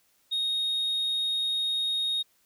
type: tone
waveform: sine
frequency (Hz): 3729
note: A#7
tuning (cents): 0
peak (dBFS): -23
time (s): 0.31-2.23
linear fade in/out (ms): 20
effects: tanh soft clip ceiling -24 dBFS + white hiss -67 dBFS RMS until 2.45 s